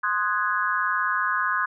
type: chord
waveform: sine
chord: Ab dominant seventh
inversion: first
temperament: equal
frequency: 1046.5 / 1244.5 / 1480 / 1661.2 Hz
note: C6 / Eb6 / Gb6 / Ab6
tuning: 0 / 0 / 0 / 0 cents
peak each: -27 dBFS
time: 0.03-1.66 s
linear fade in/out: 10 ms
effects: none